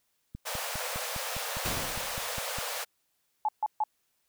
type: click train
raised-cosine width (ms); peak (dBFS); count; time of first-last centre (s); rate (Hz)
5; -27; 12; 0.35-2.586; 4.92
type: high-pass noise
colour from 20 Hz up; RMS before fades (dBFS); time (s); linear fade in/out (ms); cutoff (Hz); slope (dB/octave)
pink; -35; 0.45-2.85; 20; 470; 96
type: noise with exponential decay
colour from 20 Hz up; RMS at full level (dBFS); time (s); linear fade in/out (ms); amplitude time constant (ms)
pink; -30; 1.65-2.48; 2; 180
type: tone bursts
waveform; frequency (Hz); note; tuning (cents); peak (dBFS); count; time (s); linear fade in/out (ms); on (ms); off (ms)
sine; 856; A5; -48; -24; 3; 3.45-3.838; 2; 36; 140
effects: white hiss -75 dBFS RMS until 4.28 s